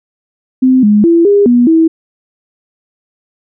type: tone with pitch steps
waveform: sine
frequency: 258.3 / 208.6 / 336.5 / 405.4 / 242.6 / 324.5 Hz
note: C4 / G#3 / E4 / G#4 / B3 / E4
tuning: -22 / +8 / +36 / -42 / -31 / -27 cents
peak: -4 dBFS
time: 0.62-1.88 s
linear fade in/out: 10 ms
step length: 210 ms
effects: none